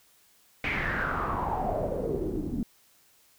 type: noise with low-pass filter sweep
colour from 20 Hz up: pink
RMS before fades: -30 dBFS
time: 0.64-2.63 s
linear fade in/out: 2 ms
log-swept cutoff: 2400 to 240 Hz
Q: 5.9
effects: white hiss -62 dBFS RMS until 3.38 s